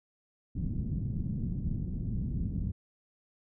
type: low-pass noise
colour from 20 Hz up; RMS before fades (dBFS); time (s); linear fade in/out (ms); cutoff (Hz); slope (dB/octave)
white; -33; 0.55-2.72; 10; 190; 24
effects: none